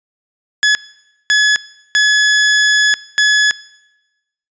sawtooth tone bursts at uneven times, 1700 Hz, G#6, 40 cents sharp, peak -5 dBFS, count 4, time 0.63-0.75 / 1.3-1.56 / 1.95-2.94 / 3.18-3.51 s, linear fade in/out 0 ms, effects noise-tail reverb RT60 1.0 s tail -21 dB re dry + resampled to 16000 Hz

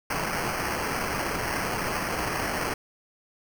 blue noise with sample-and-hold, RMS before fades -29 dBFS, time 0.1-2.74 s, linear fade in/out 5 ms, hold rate 3675 Hz, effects none

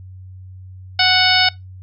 harmonic tone, 740 Hz, F#5, in tune, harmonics 1 / 2 / 3 / 4 / 5 / 6 / 7, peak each -19 / -19 / -19 / -19 / -19 / -19 / -19 dBFS, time 0.99-1.49 s, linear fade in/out 5 ms, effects noise-tail reverb RT60 0.2 s tail -23 dB re dry + added 93 Hz sine -34 dBFS peak until 1.82 s

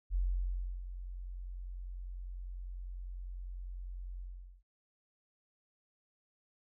sine tone with ADSR envelope, 45 Hz, F#1, 47 cents flat, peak -28 dBFS, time 0.1-4.63 s, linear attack 49 ms, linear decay 670 ms, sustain -12 dB, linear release 430 ms, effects none

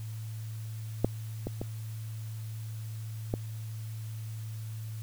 clicks, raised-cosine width 2 ms, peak -10 / -19 / -20 / -16 dBFS, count 4, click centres 1.046 / 1.47 / 1.615 / 3.339 s, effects added 110 Hz sine -36 dBFS peak until 5.02 s + white hiss -54 dBFS RMS until 5.02 s

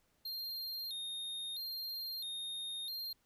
square tone with vibrato, 3936 Hz, B7, 7 cents flat, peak -40 dBFS, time 0.25-3.13 s, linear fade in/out 5 ms, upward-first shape square, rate 0.76 Hz, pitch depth 110 cents each way, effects pink hiss -75 dBFS RMS until 3.25 s

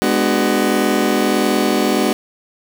30% pulse chord, G# half-diminished seventh, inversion none, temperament just, 207.7 / 249.2 / 299 / 373.8 Hz, G#3 / B3 / D4 / F#4, 0 / +16 / +31 / +18 cents, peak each -17 dBFS, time 0.02-2.13 s, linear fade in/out 0 ms, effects none

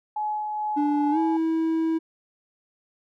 sine tone with tremolo, 848 Hz, G#5, 36 cents sharp, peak -24 dBFS, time 0.16-1.37 s, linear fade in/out 5 ms, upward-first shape sine, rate 2.3 Hz, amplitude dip 30%
triangle tone with pitch glide, 293.7 to 324 Hz, D4 to E4, 0 to -30 cents, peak -19 dBFS, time 0.76-1.99 s, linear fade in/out 20 ms, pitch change +170 cents, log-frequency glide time 1.11-1.18 s
effects none

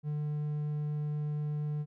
triangle tone, 149.3 Hz, D3, 29 cents sharp, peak -29 dBFS, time 0.03-1.86 s, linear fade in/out 50 ms, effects none

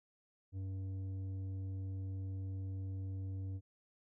sine tone with tanh clipping, 95.6 Hz, G2, 43 cents flat, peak -40 dBFS, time 0.52-3.61 s, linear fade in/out 50 ms, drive 8 dB, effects none

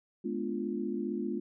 sine chord, G# diminished seventh, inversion none, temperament equal with one note detuned, 211.6 / 246.9 / 293.7 / 349.2 Hz, G#3 / B3 / D4 / F4, +33 / 0 / 0 / 0 cents, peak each -36 / -37 / -39 / -36 dBFS, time 0.24-1.4 s, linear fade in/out 10 ms, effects none

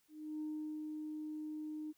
sine tone with ADSR envelope, 306.7 Hz, D#4, 25 cents flat, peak -37 dBFS, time 0.08-1.93 s, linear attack 330 ms, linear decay 390 ms, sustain -3 dB, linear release 29 ms, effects tanh soft clip ceiling -35 dBFS + white hiss -75 dBFS RMS until 1.97 s

